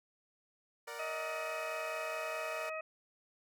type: chord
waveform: 15% pulse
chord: Bb augmented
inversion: none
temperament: equal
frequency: 466.2 / 587.3 / 740 Hz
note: Bb4 / D5 / F#5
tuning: 0 / 0 / 0 cents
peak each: -39 / -40 / -45 dBFS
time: 0.87-2.7 s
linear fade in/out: 10 ms
type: harmonic tone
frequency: 632 Hz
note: D#5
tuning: 27 cents sharp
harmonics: 1 / 2 / 3 / 4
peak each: -40 / -44 / -49 / -44 dBFS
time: 0.99-2.81 s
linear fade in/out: 5 ms
effects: none